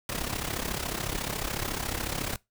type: noise with amplitude modulation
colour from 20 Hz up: pink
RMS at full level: -29 dBFS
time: 0.09-2.36 s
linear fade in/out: 2 ms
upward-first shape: sine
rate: 34 Hz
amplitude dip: 75%
effects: noise-tail reverb RT60 0.2 s tail -22 dB re dry